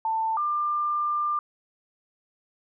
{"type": "tone pair in turn", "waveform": "sine", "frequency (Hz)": [890, 1193.9], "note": ["A5", "D6"], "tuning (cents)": [20, 28], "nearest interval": "perfect fourth", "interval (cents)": 508, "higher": "second", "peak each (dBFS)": -23, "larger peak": "neither", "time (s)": [[0.05, 0.37], [0.37, 1.39]], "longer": "second", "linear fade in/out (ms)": 2, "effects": []}